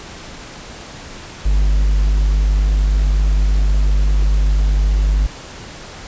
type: tone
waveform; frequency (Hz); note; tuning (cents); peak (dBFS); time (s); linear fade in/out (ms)
triangle; 50.2; G1; +42; -9; 1.45-5.27; 10
effects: pink hiss -34 dBFS RMS until 6.07 s + resampled to 16000 Hz